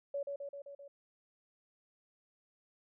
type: tone with echo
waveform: sine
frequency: 564 Hz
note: C#5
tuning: 30 cents sharp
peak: -34 dBFS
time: 0.14-0.23 s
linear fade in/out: 5 ms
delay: 130 ms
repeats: 5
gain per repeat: -3 dB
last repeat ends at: 0.88 s
effects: none